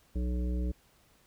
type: harmonic tone with a mistuned harmonic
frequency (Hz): 61.2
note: B1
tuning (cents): -15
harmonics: 1 / 3 / 5 / 7 / 9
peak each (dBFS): -29 / -38 / -41 / -46 / -50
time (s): 0.15-0.72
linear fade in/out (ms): 10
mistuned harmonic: 9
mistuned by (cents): +18
effects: pink hiss -65 dBFS RMS until 1.26 s